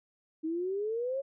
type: exponential sweep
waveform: sine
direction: up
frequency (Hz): 311.1 to 557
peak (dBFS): -30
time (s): 0.43-1.22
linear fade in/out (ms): 20
effects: none